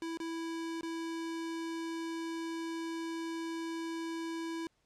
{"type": "tone with dropouts", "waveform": "square", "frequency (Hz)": 329.6, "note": "E4", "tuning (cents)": 0, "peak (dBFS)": -37, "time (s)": [0.02, 4.67], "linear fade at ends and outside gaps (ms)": 1, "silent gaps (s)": [[0.173, 0.201], [0.81, 0.831]], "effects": ["pink hiss -75 dBFS RMS until 4.85 s", "low-pass 8000 Hz 12 dB/octave"]}